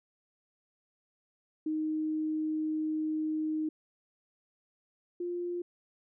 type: tone pair in turn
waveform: sine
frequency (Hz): 311.1 / 350.9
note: D#4 / F4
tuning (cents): 0 / +8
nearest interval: major second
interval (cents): 208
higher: second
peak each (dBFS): -29 / -32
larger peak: first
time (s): 1.66-3.69 / 5.2-5.62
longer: first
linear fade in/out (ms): 5
effects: none